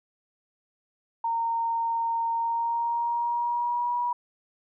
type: tone with pitch glide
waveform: sine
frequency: 921 to 966.8 Hz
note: A#5 to B5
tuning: -21 to -37 cents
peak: -24 dBFS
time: 1.24-4.13 s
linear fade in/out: 5 ms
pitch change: +84 cents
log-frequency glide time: 2.33-3.95 s
effects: none